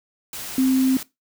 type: tone in noise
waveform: sine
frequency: 261.6 Hz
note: C4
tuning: in tune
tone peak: -15 dBFS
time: 0.58-0.97 s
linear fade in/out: 2 ms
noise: white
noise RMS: -33 dBFS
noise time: 0.33-1.03 s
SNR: +15 dB
effects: noise-tail reverb RT60 0.2 s tail -19 dB re dry